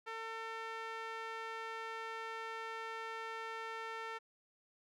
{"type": "tone with band-pass filter", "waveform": "sawtooth", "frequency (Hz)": 450, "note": "A4", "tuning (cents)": 39, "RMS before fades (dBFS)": -44, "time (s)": [0.06, 4.19], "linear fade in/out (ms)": 20, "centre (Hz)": 1500, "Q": 1.3, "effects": []}